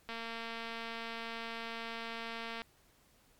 click train, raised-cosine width 0.3 ms, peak -26 dBFS, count 580, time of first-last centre 0.09-2.618 s, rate 229 Hz, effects pink hiss -67 dBFS RMS until 3.39 s + MP3 96 kbps

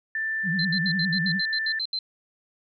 sine tone, 1772 Hz, A6, 12 cents sharp, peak -25 dBFS, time 0.15-1.79 s, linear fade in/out 2 ms
sine tone with vibrato, 176.8 Hz, F3, 22 cents sharp, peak -25 dBFS, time 0.43-1.41 s, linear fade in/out 50 ms, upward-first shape sine, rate 9.9 Hz, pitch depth 190 cents each way
sine tone bursts, 4100 Hz, C8, 36 cents flat, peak -25 dBFS, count 11, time 0.59-1.989 s, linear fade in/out 2 ms, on 59 ms, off 75 ms
effects none

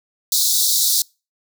pink high-pass noise, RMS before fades -17 dBFS, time 0.32-1.02 s, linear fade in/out 2 ms, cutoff 3700 Hz, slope 96 dB/octave, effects noise-tail reverb RT60 0.3 s tail -26 dB re dry

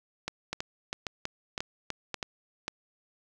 two click trains, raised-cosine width 0.2 ms, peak -15 / -15 dBFS, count 7 / 5, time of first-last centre 0.28-2.228 / 0.53-2.681 s, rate 3.08 / 1.86 Hz, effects none

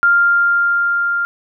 sine tone with level ramp, 1396.9 Hz, F6, in tune, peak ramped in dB -8 to -15 dBFS, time 0.03-1.25 s, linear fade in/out 0 ms, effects none

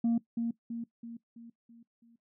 sine tone with echo, 232.5 Hz, A#3, 4 cents flat, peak -22 dBFS, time 0.04-0.18 s, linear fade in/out 5 ms, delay 330 ms, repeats 6, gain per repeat -6 dB, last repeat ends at 2.16 s, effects noise-tail reverb RT60 0.1 s tail -18 dB re dry + tanh soft clip ceiling -23 dBFS

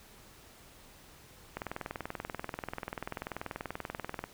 click train, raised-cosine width 0.5 ms, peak -21 dBFS, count 56, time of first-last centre 1.57-4.24 s, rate 20.6 Hz, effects pink hiss -56 dBFS RMS until 4.33 s

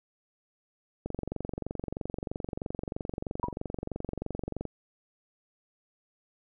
click train, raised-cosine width 2 ms, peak -20 dBFS, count 84, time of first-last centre 1.06-4.653 s, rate 23.1 Hz
sine tone with exponential decay, 969 Hz, B5, 33 cents flat, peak -24 dBFS, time 3.43-3.53 s, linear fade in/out 1 ms, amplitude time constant 20 ms
effects none

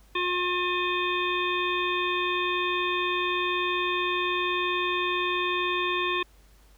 harmonic tone, 357.9 Hz, F4, 42 cents sharp, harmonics 1 / 3 / 5 / 7 / 9 / 10, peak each -30 / -29 / -34 / -30 / -39 / -34 dBFS, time 0.15-6.23 s, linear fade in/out 5 ms, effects added 50 Hz sine -54 dBFS peak until 6.77 s + pink hiss -61 dBFS RMS until 6.77 s

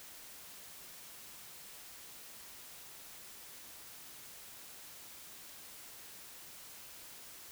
silence, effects white hiss -52 dBFS RMS until 7.51 s

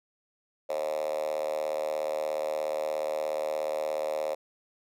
5% pulse tone with high-pass filter, 76.9 Hz, D#2, 20 cents flat, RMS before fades -31 dBFS, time 0.69-4.35 s, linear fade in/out 10 ms, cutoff 560 Hz, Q 9.8, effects none

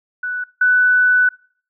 sine tone pair in turn, 1484 / 1492 Hz, F#6 / F#6, +5 / +14 cents, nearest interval unison, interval 9 cents, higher second, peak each -20 / -10 dBFS, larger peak second, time 0.23-0.44 / 0.61-1.29 s, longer second, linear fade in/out 5 ms, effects noise-tail reverb RT60 0.5 s tail -24 dB re dry

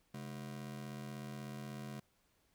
40% pulse ring-modulated tone, 172.4 Hz, F3, 22 cents flat, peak -40 dBFS, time 0.14-2 s, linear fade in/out 5 ms, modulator 38.2 Hz, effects pink hiss -75 dBFS RMS until 2.54 s

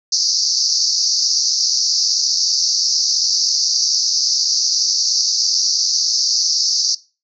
pink band-pass noise, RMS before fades -17 dBFS, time 0.12-6.95 s, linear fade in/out 5 ms, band 4500 to 6100 Hz, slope 96 dB/octave, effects noise-tail reverb RT60 0.3 s tail -19 dB re dry

